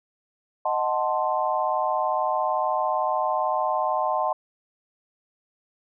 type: chord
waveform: sine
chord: D# diminished seventh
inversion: none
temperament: equal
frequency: 622.3 / 740 / 880 / 1046.5 Hz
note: D#5 / F#5 / A5 / C6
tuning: 0 / 0 / 0 / 0 cents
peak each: -27 dBFS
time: 0.65-4.33 s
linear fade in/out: 5 ms
effects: none